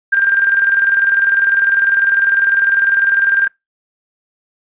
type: tone with tremolo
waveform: sine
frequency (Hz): 1593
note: G6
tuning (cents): +27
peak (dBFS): -8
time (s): 0.12-3.48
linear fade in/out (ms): 10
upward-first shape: square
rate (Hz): 20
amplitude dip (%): 50
effects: noise-tail reverb RT60 0.2 s tail -25 dB re dry + resampled to 8000 Hz